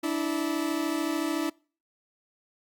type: tone pair together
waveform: 40% pulse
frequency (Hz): 292.3 / 325.9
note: D4 / E4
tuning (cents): -8 / -20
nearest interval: major second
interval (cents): 188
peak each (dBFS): -29 / -28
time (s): 0.03-1.5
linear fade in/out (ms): 10
effects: noise-tail reverb RT60 0.4 s tail -25 dB re dry + Opus 48 kbps